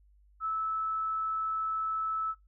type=tone; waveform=sine; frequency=1307 Hz; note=E6; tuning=15 cents flat; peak=-29 dBFS; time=0.4-2.35 s; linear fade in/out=50 ms; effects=noise-tail reverb RT60 0.2 s tail -20 dB re dry + added 50 Hz sine -59 dBFS peak until 2.47 s